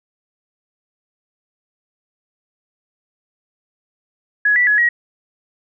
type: tone with pitch steps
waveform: sine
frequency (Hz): 1680 / 1962 / 1689 / 1902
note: G#6 / B6 / G#6 / A#6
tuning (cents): +19 / -12 / +29 / +34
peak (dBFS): -11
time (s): 4.45-4.89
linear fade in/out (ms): 5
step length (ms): 110
effects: none